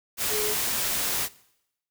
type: tone in noise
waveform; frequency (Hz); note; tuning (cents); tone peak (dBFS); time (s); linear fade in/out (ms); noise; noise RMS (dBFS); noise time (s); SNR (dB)
sine; 423.8; G#4; +35; -28; 0.29-0.56; 50; white; -27; 0.17-1.29; -4
effects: noise-tail reverb RT60 0.8 s tail -21 dB re dry